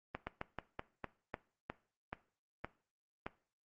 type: slowing click train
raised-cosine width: 0.5 ms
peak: -24 dBFS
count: 11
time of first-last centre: 0.15-3.265 s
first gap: 120 ms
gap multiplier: 1.2
effects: noise-tail reverb RT60 0.4 s tail -18 dB re dry + Opus 24 kbps